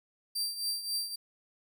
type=tone with tremolo; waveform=sawtooth; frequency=4699 Hz; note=D8; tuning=in tune; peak=-26 dBFS; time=0.35-1.16 s; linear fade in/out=10 ms; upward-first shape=triangle; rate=3.7 Hz; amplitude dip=75%; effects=none